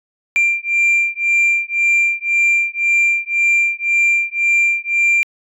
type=beating tone pair; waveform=sine; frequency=2372 / 2373.9 Hz; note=D7 / D7; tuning=+17 / +18 cents; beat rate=1.9 Hz; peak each=-14 dBFS; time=0.36-5.23 s; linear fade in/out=0 ms; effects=tanh soft clip ceiling -9 dBFS